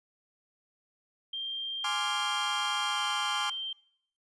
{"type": "tone with pitch glide", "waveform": "sine", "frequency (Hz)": [3179, 3142], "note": ["G7", "G7"], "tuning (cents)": [24, 3], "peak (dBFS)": -33, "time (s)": [1.33, 3.73], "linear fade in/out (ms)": 5, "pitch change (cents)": -21, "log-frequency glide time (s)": [2.89, 3.01]}
{"type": "chord", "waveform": "35% pulse", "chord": "D half-diminished seventh", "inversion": "second", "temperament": "equal", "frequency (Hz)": [830.6, 1046.5, 1174.7, 1396.9], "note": ["Ab5", "C6", "D6", "F6"], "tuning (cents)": [0, 0, 0, 0], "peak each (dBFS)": -34, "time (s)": [1.84, 3.5], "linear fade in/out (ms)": 5}
{"effects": ["noise-tail reverb RT60 0.7 s tail -25 dB re dry", "resampled to 22050 Hz"]}